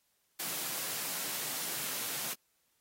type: high-pass noise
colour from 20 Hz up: white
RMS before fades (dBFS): -37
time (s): 0.39-2.34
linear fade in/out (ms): 10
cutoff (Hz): 120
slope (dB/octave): 96
effects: white hiss -75 dBFS RMS until 2.8 s + AAC 48 kbps